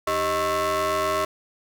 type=ring-modulated tone; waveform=30% pulse; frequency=232.6 Hz; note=A#3; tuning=4 cents flat; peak=-16 dBFS; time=0.07-1.25 s; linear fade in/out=5 ms; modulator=858 Hz; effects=none